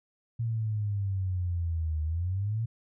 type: exponential two-way sweep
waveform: sine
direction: down then up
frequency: 117 to 76.6 to 117 Hz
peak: -27 dBFS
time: 0.39-2.66 s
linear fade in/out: 10 ms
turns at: 2.03 s
effects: none